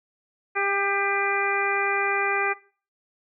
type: harmonic tone with a mistuned harmonic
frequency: 398.9 Hz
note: G4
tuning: 30 cents sharp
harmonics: 1 / 2 / 3 / 4 / 5 / 6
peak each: -29 / -29 / -29 / -29 / -29 / -29 dBFS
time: 0.55-2.54 s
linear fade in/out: 20 ms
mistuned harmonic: 4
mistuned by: -20 cents
effects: noise-tail reverb RT60 0.4 s tail -19 dB re dry